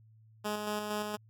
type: tone with tremolo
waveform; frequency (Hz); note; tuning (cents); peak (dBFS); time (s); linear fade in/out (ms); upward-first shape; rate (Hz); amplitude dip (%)
10% pulse; 210; G#3; +19; -24; 0.44-1.17; 20; square; 4.3; 35
effects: added 110 Hz sine -57 dBFS peak until 1.29 s